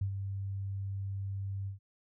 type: tone with ADSR envelope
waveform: sine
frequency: 98 Hz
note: G2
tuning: in tune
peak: -28 dBFS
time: 0.01-1.79 s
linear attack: 6 ms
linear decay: 89 ms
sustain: -6 dB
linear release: 120 ms
effects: none